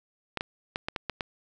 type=clicks; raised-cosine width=0.3 ms; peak=-14 dBFS; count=7; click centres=0.373 / 0.409 / 0.759 / 0.885 / 0.962 / 1.097 / 1.208 s; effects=none